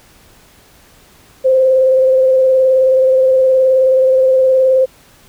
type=tone with vibrato; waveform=sine; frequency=522 Hz; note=C5; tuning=4 cents flat; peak=-7 dBFS; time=1.44-4.86 s; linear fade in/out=20 ms; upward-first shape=square; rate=19 Hz; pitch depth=17 cents each way; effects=pink hiss -46 dBFS RMS until 5.28 s